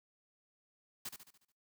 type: noise with echo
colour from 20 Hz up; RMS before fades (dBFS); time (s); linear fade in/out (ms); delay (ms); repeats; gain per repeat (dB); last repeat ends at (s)
white; -42; 1.05-1.09; 5; 72; 6; -6; 1.522
effects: noise-tail reverb RT60 0.3 s tail -21 dB re dry